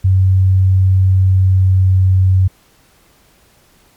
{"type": "tone with pitch glide", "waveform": "sine", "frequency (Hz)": [94.4, 93.8], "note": ["F#2", "F#2"], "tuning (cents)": [35, 24], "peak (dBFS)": -7, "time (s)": [0.04, 2.48], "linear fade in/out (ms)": 10, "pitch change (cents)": -11, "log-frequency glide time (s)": [1.09, 2.06], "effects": ["pink hiss -51 dBFS RMS until 3.96 s", "MP3 96 kbps"]}